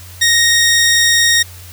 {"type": "tone", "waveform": "15% pulse", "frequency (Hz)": 1864.7, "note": "A#6", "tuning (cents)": 0, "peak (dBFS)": -3, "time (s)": [0.21, 1.43], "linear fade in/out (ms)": 10, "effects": ["added 90 Hz sine -34 dBFS peak until 1.72 s", "white hiss -38 dBFS RMS until 1.72 s"]}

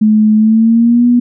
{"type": "tone with pitch glide", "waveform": "sine", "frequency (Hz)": [214.8, 242.5], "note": ["A3", "B3"], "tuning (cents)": [-41, -31], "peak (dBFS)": -5, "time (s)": [0.01, 1.2], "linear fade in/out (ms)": 10, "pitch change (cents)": 210, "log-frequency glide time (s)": [0.36, 1.06], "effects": []}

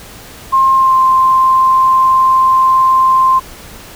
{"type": "tone with pitch glide", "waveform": "sine", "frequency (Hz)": [1064, 1046.9], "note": ["C6", "C6"], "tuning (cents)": [29, 1], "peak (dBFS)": -6, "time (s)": [0.52, 3.4], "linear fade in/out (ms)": 20, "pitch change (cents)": -28, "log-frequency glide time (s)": [0.73, 0.98], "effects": ["pink hiss -34 dBFS RMS until 3.95 s"]}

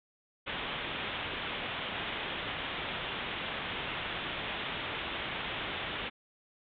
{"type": "low-pass noise", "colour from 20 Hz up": "white", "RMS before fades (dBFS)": -37, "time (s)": [0.46, 6.1], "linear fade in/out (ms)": 20, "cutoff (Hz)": 3600, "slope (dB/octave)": 96, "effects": ["MP3 96 kbps"]}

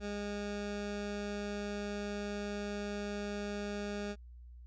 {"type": "tone", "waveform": "20% pulse", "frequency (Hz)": 204.9, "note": "G#3", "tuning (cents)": -23, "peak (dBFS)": -32, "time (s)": [0, 4.16], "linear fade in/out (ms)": 50, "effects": ["added 60 Hz sine -49 dBFS peak until 4.66 s", "resampled to 16000 Hz"]}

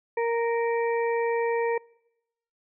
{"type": "harmonic tone", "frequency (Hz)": 465.3, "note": "A#4", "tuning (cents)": -3, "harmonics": [1, 2, 4, 5], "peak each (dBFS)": [-24, -30, -36, -38], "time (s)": [0.17, 1.78], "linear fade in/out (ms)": 5, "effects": ["noise-tail reverb RT60 0.9 s tail -26 dB re dry"]}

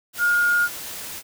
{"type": "tone in noise", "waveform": "sine", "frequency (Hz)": 1424, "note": "F6", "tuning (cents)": 33, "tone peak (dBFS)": -16, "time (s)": [0.18, 0.69], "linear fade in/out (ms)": 50, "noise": "white", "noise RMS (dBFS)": -34, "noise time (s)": [0.13, 1.23], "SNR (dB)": 15, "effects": []}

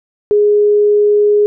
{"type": "tone", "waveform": "sine", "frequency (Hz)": 415.3, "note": "G#4", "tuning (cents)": 0, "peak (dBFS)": -7, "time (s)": [0.31, 1.46], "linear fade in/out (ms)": 0, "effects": []}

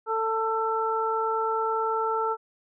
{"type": "harmonic tone", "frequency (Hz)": 445.2, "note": "A4", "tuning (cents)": 20, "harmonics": [1, 2, 3], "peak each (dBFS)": [-28, -28, -28], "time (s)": [0.06, 2.37], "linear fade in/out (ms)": 50, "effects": []}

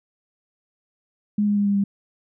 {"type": "tone with pitch steps", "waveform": "sine", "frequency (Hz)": [207.7, 205.6, 203.4, 201.3, 199.24], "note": ["G#3", "G#3", "G#3", "G3", "G3"], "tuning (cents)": [0, -17, -36, 46, 28], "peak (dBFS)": -17, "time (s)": [1.38, 1.84], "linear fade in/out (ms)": 5, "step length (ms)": 92, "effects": []}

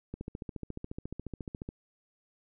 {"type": "click train", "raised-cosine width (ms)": 3, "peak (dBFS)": -25, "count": 23, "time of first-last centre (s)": [0.14, 1.689], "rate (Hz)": 14.2, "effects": []}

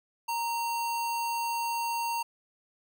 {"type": "tone with sample-and-hold", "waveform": "sine", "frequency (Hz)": 932.3, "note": "A#5", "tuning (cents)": 0, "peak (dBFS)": -28, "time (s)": [0.28, 2.23], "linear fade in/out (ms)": 10, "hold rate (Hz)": 3675, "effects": []}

